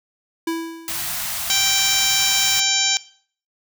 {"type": "tone with exponential decay", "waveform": "square", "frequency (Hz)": 329.6, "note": "E4", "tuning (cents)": 0, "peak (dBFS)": -20, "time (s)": [0.47, 1.21], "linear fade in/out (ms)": 5, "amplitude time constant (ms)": 160}
{"type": "band-stop noise", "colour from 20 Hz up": "white", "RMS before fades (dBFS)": -26, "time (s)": [0.88, 2.6], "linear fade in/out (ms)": 0, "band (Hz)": [220, 620], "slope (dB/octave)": 96}
{"type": "harmonic tone", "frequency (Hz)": 782, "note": "G5", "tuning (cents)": -4, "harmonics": [1, 2, 3, 4, 5, 6, 7, 8, 9], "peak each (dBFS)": [-32, -31, -27, -23, -23, -28, -25, -27, -23], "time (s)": [1.5, 2.97], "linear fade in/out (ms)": 0}
{"effects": ["noise-tail reverb RT60 0.5 s tail -18 dB re dry"]}